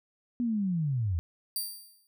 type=linear sweep; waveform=sine; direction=down; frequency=246.9 to 77.8 Hz; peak=-26 dBFS; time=0.4-1.19 s; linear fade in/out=0 ms
type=tone with exponential decay; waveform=5% pulse; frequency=4699 Hz; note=D8; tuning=in tune; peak=-21 dBFS; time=1.56-2.07 s; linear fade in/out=1 ms; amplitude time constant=110 ms
effects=none